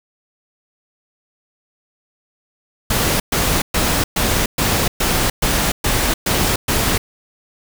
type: noise bursts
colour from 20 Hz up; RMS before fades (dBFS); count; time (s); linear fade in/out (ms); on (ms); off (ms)
pink; -17; 10; 2.9-6.98; 5; 300; 120
effects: none